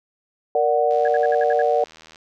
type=chord; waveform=sine; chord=Bb augmented; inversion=none; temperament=equal; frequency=466.2 / 587.3 / 740 Hz; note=Bb4 / D5 / F#5; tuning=0 / 0 / 0 cents; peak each=-20 dBFS; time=0.55-1.84 s; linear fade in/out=2 ms
type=click train; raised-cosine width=0.2 ms; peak=-27 dBFS; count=101; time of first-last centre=0.91-2.158 s; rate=80.1 Hz
type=tone bursts; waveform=sine; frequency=1658 Hz; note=G#6; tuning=3 cents flat; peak=-26 dBFS; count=7; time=1.05-1.618 s; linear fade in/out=2 ms; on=28 ms; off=62 ms
effects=none